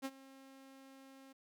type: tone with ADSR envelope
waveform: sawtooth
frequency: 268.7 Hz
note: C4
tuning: 46 cents sharp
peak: -33 dBFS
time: 0.02-1.33 s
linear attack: 32 ms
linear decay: 47 ms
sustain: -19 dB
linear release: 11 ms
effects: none